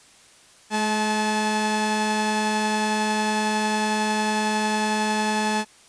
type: tone pair together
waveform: sawtooth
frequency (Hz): 213 / 863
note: G#3 / A5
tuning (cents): +44 / -34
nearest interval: 2 octaves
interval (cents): 2422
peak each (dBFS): -20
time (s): 0.7-5.65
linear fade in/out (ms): 50
effects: white hiss -52 dBFS RMS until 5.88 s + resampled to 22050 Hz